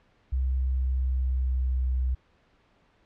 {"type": "tone with pitch glide", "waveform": "sine", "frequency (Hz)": [64.8, 63.61], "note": ["C2", "C2"], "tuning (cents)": [-16, -48], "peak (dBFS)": -23, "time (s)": [0.32, 2.15], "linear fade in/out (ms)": 10, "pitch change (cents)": -32, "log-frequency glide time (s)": [0.58, 1.94], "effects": ["pink hiss -64 dBFS RMS until 3.05 s", "low-pass 3000 Hz 12 dB/octave"]}